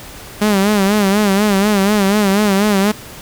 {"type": "tone with vibrato", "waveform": "sawtooth", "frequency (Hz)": 202.4, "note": "G#3", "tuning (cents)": -44, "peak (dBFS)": -7, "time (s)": [0.41, 2.92], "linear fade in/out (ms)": 10, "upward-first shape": "sine", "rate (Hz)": 4.1, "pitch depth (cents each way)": 93, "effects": ["pink hiss -34 dBFS RMS until 3.21 s"]}